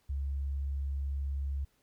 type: tone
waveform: sine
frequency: 69.3 Hz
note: C#2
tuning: in tune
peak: -31 dBFS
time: 0.09-1.65 s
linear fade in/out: 10 ms
effects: pink hiss -72 dBFS RMS until 1.82 s